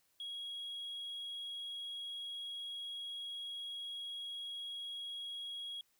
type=tone; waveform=triangle; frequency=3308 Hz; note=G#7; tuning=8 cents flat; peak=-39 dBFS; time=0.2-5.81 s; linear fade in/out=2 ms; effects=tanh soft clip ceiling -36 dBFS + white hiss -75 dBFS RMS until 5.99 s